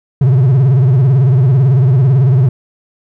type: tone with vibrato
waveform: triangle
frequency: 131 Hz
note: C3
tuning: 2 cents sharp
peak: -4 dBFS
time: 0.21-2.49 s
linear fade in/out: 5 ms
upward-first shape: sine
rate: 18 Hz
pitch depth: 170 cents each way
effects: none